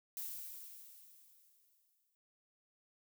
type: noise with exponential decay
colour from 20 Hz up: violet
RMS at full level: -42 dBFS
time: 0.17-2.15 s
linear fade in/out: 0 ms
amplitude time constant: 430 ms
effects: none